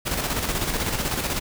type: noise with tremolo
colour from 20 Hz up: pink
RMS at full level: -24 dBFS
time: 0.05-1.4 s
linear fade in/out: 20 ms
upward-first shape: square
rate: 16 Hz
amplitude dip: 45%
effects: none